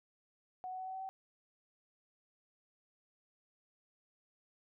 sine tone with pitch steps, 740 / 745.1 / 750.3 / 755.5 / 760.8 / 766.1 Hz, F#5 / F#5 / F#5 / F#5 / F#5 / G5, 0 / +12 / +24 / +36 / +48 / -40 cents, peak -40 dBFS, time 0.64-1.09 s, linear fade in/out 0 ms, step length 75 ms, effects none

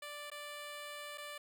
10% pulse tone with dropouts, 587.3 Hz, D5, in tune, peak -36 dBFS, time 0.02-1.38 s, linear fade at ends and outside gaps 5 ms, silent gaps 0.302-0.315 / 1.176-1.18 s, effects none

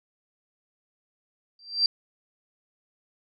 sine tone with exponential growth, 4706 Hz, D8, 3 cents sharp, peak -15 dBFS, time 1.59-1.86 s, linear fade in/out 2 ms, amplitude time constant 58 ms, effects none

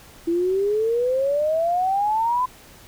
sine exponential sweep, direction up, 331.6 to 1023 Hz, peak -18 dBFS, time 0.27-2.46 s, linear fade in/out 10 ms, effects pink hiss -47 dBFS RMS until 2.87 s

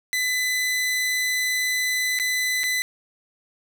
sawtooth tone with dropouts, 2006 Hz, B6, 26 cents sharp, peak -18 dBFS, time 0.13-2.82 s, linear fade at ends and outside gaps 0 ms, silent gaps 2.189-2.198 / 2.634-2.639 s, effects none

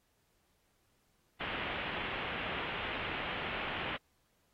white low-pass noise, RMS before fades -39 dBFS, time 1.4-3.97 s, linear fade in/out 10 ms, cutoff 3100 Hz, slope 48 dB/octave, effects pink hiss -75 dBFS RMS until 4.53 s + AAC 48 kbps

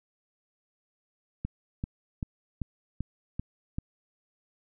click train, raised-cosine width 5 ms, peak -19 dBFS, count 7, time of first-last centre 1.45-3.785 s, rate 2.57 Hz, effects none

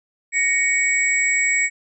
sine tone cluster, 1879 / 2232 / 7720 Hz, A#6 / C#7 / B8, +13 / +11 / -40 cents, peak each -23 / -18 / -23 dBFS, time 0.32-1.7 s, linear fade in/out 50 ms, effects none

